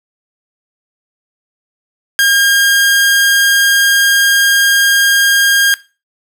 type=tone; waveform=sawtooth; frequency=1615 Hz; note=G#6; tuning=49 cents flat; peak=-4 dBFS; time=2.19-5.74 s; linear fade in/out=0 ms; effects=noise-tail reverb RT60 0.3 s tail -19 dB re dry